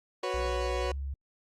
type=chord; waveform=30% pulse; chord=F# suspended fourth; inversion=none; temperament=equal; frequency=370 / 493.9 / 554.4 Hz; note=F#4 / B4 / C#5; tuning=0 / 0 / 0 cents; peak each=-32 dBFS; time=0.23-0.92 s; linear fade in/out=5 ms
type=tone with pitch glide; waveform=sine; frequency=61.2 to 68.69 Hz; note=B1 to C#2; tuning=-15 to -15 cents; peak=-32 dBFS; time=0.34-1.14 s; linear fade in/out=5 ms; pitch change=+200 cents; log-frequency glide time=0.83-0.93 s
effects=low-pass 6000 Hz 12 dB/octave + Opus 48 kbps